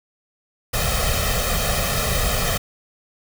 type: noise with comb filter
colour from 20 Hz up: pink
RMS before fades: -21 dBFS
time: 0.73-2.58 s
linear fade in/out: 10 ms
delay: 1.6 ms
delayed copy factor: +1
effects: none